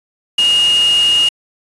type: tone in noise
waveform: sine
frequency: 2855 Hz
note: F7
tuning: 37 cents sharp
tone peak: -9 dBFS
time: 0.38-1.29 s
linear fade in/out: 5 ms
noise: white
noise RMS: -23 dBFS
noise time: 0.38-1.29 s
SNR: +11 dB
effects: resampled to 22050 Hz